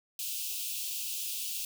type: high-pass noise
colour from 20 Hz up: white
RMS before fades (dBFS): -36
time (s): 0.19-1.65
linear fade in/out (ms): 2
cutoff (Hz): 2500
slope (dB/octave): 96
effects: none